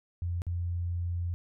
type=tone with dropouts; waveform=sine; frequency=87 Hz; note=F2; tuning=6 cents flat; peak=-29 dBFS; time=0.22-1.34 s; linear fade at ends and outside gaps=0 ms; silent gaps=0.419-0.467 s; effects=none